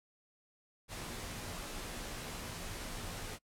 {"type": "noise with comb filter", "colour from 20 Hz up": "pink", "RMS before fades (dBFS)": -43, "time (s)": [0.88, 3.39], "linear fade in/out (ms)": 50, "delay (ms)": 15, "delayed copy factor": -0.5, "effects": ["noise-tail reverb RT60 0.1 s tail -24 dB re dry", "low-pass 12000 Hz 12 dB/octave"]}